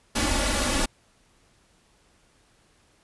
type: noise with comb filter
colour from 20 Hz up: pink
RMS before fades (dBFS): -24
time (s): 0.15-0.86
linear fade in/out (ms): 10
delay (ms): 3.5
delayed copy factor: +0.95
effects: pink hiss -62 dBFS RMS until 3.03 s + resampled to 24000 Hz